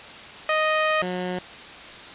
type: tone pair in turn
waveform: 15% pulse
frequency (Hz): 622.3 / 181.31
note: D#5 / F#3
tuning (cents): 0 / -35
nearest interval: octave + major sixth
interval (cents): 2135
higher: first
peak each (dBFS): -13 / -20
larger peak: first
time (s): 0.49-1.02 / 1.02-1.39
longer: first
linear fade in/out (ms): 2
effects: white hiss -40 dBFS RMS until 2.14 s + resampled to 8000 Hz